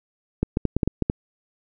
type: clicks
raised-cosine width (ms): 3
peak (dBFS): -7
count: 8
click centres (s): 0.43 / 0.571 / 0.653 / 0.766 / 0.832 / 0.876 / 1.023 / 1.099
effects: none